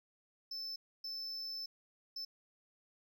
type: tone bursts at uneven times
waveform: triangle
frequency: 5274 Hz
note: E8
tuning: in tune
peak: -39 dBFS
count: 3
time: 0.51-0.76 / 1.04-1.66 / 2.16-2.25 s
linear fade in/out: 5 ms
effects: none